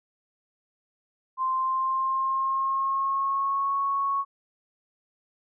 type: tone with pitch glide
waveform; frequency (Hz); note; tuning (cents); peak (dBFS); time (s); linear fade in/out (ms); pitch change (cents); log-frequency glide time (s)
sine; 1044 to 1106.1; C6 to C#6; -4 to -4; -23; 1.37-4.25; 50; +100; 1.53-3.76
effects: none